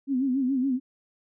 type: tone with vibrato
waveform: sine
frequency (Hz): 262.9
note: C4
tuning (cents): +8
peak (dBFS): -22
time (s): 0.07-0.8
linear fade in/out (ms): 50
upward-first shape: sine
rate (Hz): 7.1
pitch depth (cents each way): 100
effects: none